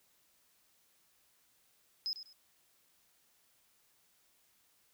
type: tone with echo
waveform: sine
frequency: 5090 Hz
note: D#8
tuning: 39 cents sharp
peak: -32 dBFS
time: 2.06-2.13 s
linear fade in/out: 0 ms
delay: 99 ms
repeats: 2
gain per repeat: -12 dB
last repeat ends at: 2.328 s
effects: tanh soft clip ceiling -30 dBFS + white hiss -71 dBFS RMS until 4.93 s